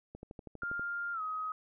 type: click train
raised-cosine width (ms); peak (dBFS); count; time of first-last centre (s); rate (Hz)
2; -32; 9; 0.15-0.795; 12.4
type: tone with pitch glide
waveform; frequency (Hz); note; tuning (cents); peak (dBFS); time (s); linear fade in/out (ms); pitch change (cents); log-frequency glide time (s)
sine; 1401 to 1262.7; F6 to D#6; +5 to +25; -34; 0.62-1.52; 2; -180; 1.13-1.21
effects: none